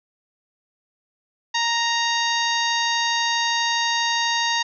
harmonic tone with a mistuned harmonic, 932.3 Hz, A#5, in tune, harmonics 1 / 2 / 3 / 4 / 5 / 6 / 7, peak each -24 / -25 / -29 / -26 / -29 / -33 / -32 dBFS, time 1.54-4.63 s, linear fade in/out 10 ms, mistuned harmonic 7, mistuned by -22 cents, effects none

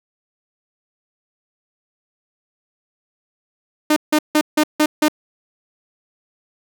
sawtooth tone bursts, 304 Hz, D#4, 40 cents flat, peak -8 dBFS, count 6, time 3.9-5.084 s, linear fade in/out 5 ms, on 64 ms, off 160 ms, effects none

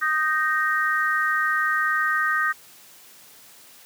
sine tone cluster, 1241 / 1555 / 1862 Hz, D#6 / G6 / A#6, -5 / -14 / -2 cents, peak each -24 dBFS, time 0.01-2.53 s, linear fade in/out 20 ms, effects white hiss -49 dBFS RMS until 3.85 s + high-pass 100 Hz 12 dB/octave

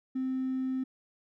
triangle tone with hard clipping, 260.6 Hz, C4, 7 cents flat, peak -29 dBFS, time 0.15-0.84 s, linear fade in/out 10 ms, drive 3 dB, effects none

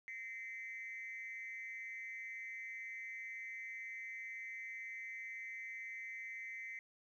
sine tone with amplitude modulation, 2071 Hz, C7, 18 cents flat, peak -39 dBFS, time 0.08-6.79 s, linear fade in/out 0 ms, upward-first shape sine, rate 218 Hz, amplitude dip 95%, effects tanh soft clip ceiling -37 dBFS + 13-bit

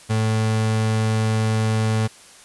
35% pulse tone, 110 Hz, A2, in tune, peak -16 dBFS, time 0.09-2.08 s, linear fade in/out 20 ms, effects white hiss -46 dBFS RMS until 2.44 s + resampled to 24000 Hz

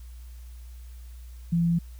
sine tone, 169.5 Hz, E3, 49 cents sharp, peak -20 dBFS, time 1.52-1.79 s, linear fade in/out 10 ms, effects added 60 Hz sine -40 dBFS peak until 1.99 s + white hiss -59 dBFS RMS until 1.99 s

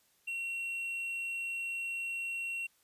triangle tone, 2732 Hz, F7, 39 cents flat, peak -33 dBFS, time 0.27-2.67 s, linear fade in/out 10 ms, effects white hiss -70 dBFS RMS until 2.83 s + resampled to 32000 Hz

